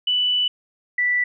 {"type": "tone pair in turn", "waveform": "sine", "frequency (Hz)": [2975, 1969], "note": ["F#7", "B6"], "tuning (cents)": [9, -6], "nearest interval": "perfect fifth", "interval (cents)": 715, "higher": "first", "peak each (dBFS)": -17, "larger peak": "neither", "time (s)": [[0.07, 0.48], [0.98, 1.24]], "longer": "first", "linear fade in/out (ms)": 5, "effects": []}